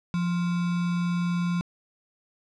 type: tone with sample-and-hold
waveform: sine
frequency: 174.61 Hz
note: F3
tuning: in tune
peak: -23 dBFS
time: 0.14-1.61 s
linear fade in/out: 0 ms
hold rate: 1225 Hz
effects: low-pass 5000 Hz 12 dB/octave